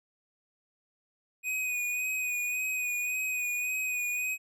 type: tone with vibrato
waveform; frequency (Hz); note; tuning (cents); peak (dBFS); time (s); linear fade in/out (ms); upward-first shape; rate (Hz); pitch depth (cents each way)
square; 2489; D#7; 0; -30; 1.43-4.38; 50; sine; 1.8; 28
effects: none